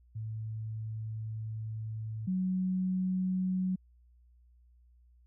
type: tone pair in turn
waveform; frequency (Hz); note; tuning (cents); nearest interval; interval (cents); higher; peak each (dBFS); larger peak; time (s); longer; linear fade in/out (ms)
sine; 110 / 185.64; A2 / F#3; 0 / +6; major sixth; 906; second; -35 / -28; second; 0.15-2.27 / 2.27-3.76; first; 10
effects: added 60 Hz sine -59 dBFS peak until 5.26 s